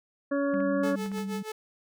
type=harmonic tone; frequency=281 Hz; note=C#4; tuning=24 cents sharp; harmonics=1 / 2 / 4 / 5 / 6; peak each=-27 / -28 / -38 / -41 / -39 dBFS; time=0.31-0.96 s; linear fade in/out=10 ms
type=tone with vibrato; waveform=sine; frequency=196 Hz; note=G3; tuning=in tune; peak=-31 dBFS; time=0.53-1.43 s; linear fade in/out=10 ms; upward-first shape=square; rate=12 Hz; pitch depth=22 cents each way
type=clicks; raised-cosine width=0.5 ms; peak=-31 dBFS; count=5; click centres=0.541 / 0.604 / 1.061 / 1.117 / 1.183 s
type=tone with tremolo; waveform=sawtooth; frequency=433.8 Hz; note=A4; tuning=25 cents flat; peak=-29 dBFS; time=0.83-1.52 s; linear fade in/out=5 ms; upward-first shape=sine; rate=6.3 Hz; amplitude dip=85%
effects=none